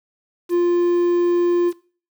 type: tone with quantisation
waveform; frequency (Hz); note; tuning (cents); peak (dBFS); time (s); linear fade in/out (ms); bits
triangle; 349.2; F4; 0; -12; 0.49-1.73; 50; 7
effects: noise-tail reverb RT60 0.4 s tail -18 dB re dry